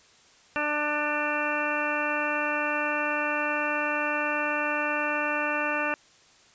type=harmonic tone with a mistuned harmonic; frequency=296.9 Hz; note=D4; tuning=19 cents sharp; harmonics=1 / 2 / 3 / 4 / 5 / 6 / 8 / 9; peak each=-35 / -32 / -34 / -33 / -32 / -33 / -35 / -33 dBFS; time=0.56-5.94 s; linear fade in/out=0 ms; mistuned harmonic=9; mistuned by=+23 cents; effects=white hiss -57 dBFS RMS until 6.54 s + resampled to 16000 Hz